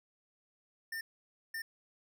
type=tone bursts at uneven times; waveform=square; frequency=1803 Hz; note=A6; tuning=42 cents sharp; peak=-38 dBFS; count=2; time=0.92-1.01 / 1.54-1.62 s; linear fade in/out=5 ms; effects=none